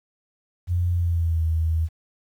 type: tone with pitch glide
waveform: sine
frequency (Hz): 88 to 80.7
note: F2 to E2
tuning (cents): +14 to -36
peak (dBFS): -19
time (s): 0.67-1.89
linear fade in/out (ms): 50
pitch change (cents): -150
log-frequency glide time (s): 0.91-1.43
effects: 9-bit